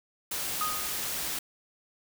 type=noise; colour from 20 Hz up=white; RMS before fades=-33 dBFS; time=0.31-1.39 s; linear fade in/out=5 ms
type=tone with exponential decay; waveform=sine; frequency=1244.5 Hz; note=D#6; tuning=in tune; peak=-26 dBFS; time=0.61-1.17 s; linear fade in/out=2 ms; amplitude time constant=120 ms
effects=none